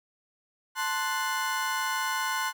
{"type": "chord", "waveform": "35% pulse", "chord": "F# diminished", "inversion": "first", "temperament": "equal", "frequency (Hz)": [880, 1046.5, 1480], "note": ["A5", "C6", "F#6"], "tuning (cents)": [0, 0, 0], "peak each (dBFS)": [-32, -29, -30], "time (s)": [0.75, 2.53], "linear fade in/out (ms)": 50, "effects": []}